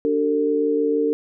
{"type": "tone cluster", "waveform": "sine", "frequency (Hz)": [294.1, 384.3, 450.7], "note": ["D4", "G4", "A4"], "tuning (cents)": [3, -34, 42], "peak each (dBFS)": [-22, -28, -19], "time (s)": [0.05, 1.13], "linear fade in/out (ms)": 0, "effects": []}